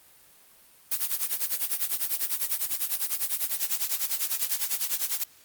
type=noise with tremolo; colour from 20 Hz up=blue; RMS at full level=-25 dBFS; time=0.91-5.24 s; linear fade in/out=10 ms; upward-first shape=sine; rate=10 Hz; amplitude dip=85%; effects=white hiss -56 dBFS RMS until 5.44 s + Opus 32 kbps